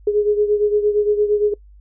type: beating tone pair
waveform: sine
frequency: 415.3 / 424 Hz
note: G#4 / G#4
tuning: 0 / +36 cents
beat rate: 8.7 Hz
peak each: -15 / -20 dBFS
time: 0.07-1.54 s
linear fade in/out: 5 ms
effects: noise-tail reverb RT60 0.1 s tail -23 dB re dry + added 50 Hz sine -42 dBFS peak until 1.8 s